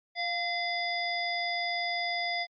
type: harmonic tone with a mistuned harmonic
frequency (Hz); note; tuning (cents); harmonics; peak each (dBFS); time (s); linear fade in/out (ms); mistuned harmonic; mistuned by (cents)
701; F5; +6; 1 / 3 / 5 / 7; -33 / -32 / -38 / -36; 0.15-2.47; 50; 3; -43
effects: MP3 48 kbps